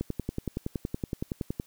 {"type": "click train", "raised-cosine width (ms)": 3, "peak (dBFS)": -17, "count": 18, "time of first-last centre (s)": [0.01, 1.599], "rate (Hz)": 10.7, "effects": ["white hiss -61 dBFS RMS until 1.66 s"]}